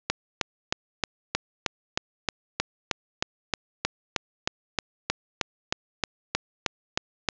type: click train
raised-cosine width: 0.2 ms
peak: -6 dBFS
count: 24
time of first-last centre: 0.1-7.287 s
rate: 3.2 Hz
effects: resampled to 16000 Hz + 8-bit